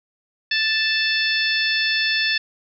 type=harmonic tone; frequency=880 Hz; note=A5; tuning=in tune; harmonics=2 / 3 / 4 / 5 / 6; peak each=-22 / -24 / -25 / -26 / -27 dBFS; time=0.51-2.38 s; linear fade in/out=5 ms; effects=none